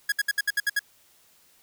45% pulse tone bursts, 1661.2 Hz, G#6, in tune, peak -21 dBFS, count 8, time 0.09-0.793 s, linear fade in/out 5 ms, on 31 ms, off 65 ms, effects white hiss -60 dBFS RMS until 1.62 s

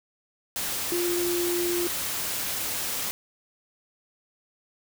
sine tone in noise, 349.2 Hz, F4, in tune, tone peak -25 dBFS, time 0.92-1.87 s, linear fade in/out 0 ms, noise white, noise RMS -30 dBFS, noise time 0.56-3.11 s, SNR +2 dB, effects none

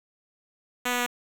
5% pulse tone with pitch steps, 246.9 / 245.3 / 243.8 Hz, B3 / B3 / B3, 0 / -12 / -22 cents, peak -13 dBFS, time 0.85-1.066 s, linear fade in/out 10 ms, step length 72 ms, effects 8-bit

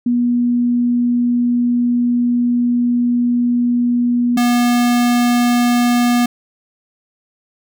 sine / square tone pair in turn, 241.9 / 241.9 Hz, B3 / B3, -36 / -36 cents, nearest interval unison, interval 0 cents, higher neither, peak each -12 dBFS, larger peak neither, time 0.06-4.37 / 4.37-6.26 s, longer first, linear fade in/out 5 ms, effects none

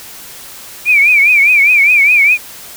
sine tone with vibrato, 2349 Hz, D7, in tune, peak -5 dBFS, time 0.85-2.38 s, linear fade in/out 50 ms, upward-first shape triangle, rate 4.9 Hz, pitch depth 140 cents each way, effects white hiss -32 dBFS RMS until 2.76 s

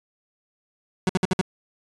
30% pulse tone bursts, 185 Hz, F#3, in tune, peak -15 dBFS, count 5, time 1.07-1.413 s, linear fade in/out 2 ms, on 23 ms, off 57 ms, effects resampled to 22050 Hz

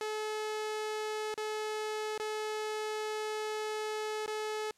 sawtooth tone with dropouts, 429.5 Hz, A4, 42 cents flat, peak -30 dBFS, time 0.01-4.71 s, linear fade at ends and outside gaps 1 ms, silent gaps 1.341-1.377 / 2.178-2.198 / 4.261-4.278 s, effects white hiss -69 dBFS RMS until 4.77 s + low-pass 9000 Hz 12 dB/octave

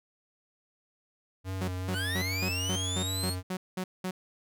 square tone with vibrato, 93.1 Hz, F#2, 11 cents sharp, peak -33 dBFS, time 1.44-3.43 s, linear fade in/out 50 ms, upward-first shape sine, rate 2.5 Hz, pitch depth 32 cents each way
sawtooth tone bursts, 185 Hz, F#3, in tune, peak -27 dBFS, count 10, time 1.61-4.11 s, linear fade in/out 5 ms, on 70 ms, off 200 ms
25% pulse linear sweep, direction up, 1400 to 4400 Hz, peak -28 dBFS, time 1.92-3.36 s, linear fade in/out 50 ms
effects none

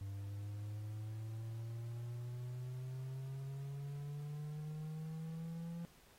triangle exponential sweep, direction up, 98 to 170.6 Hz, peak -40 dBFS, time 0.01-5.85 s, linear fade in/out 0 ms, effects pink hiss -66 dBFS RMS until 6.18 s + AAC 48 kbps

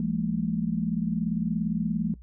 sine tone cluster, 168.8 / 205.9 / 226.3 Hz, E3 / G#3 / A3, +41 / -15 / +49 cents, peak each -29 dBFS, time 0-2.14 s, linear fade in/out 2 ms, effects noise-tail reverb RT60 0.1 s tail -19 dB re dry + added 60 Hz sine -44 dBFS peak until 2.22 s

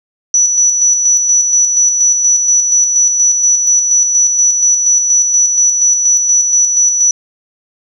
sine tone with tremolo, 5920 Hz, F#8, in tune, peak -6 dBFS, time 0.34-7.11 s, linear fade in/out 2 ms, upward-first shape square, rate 4.2 Hz, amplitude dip 40%, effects none

